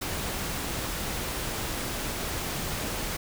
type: noise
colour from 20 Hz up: pink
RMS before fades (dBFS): -32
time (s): 0.01-3.17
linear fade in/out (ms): 10
effects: none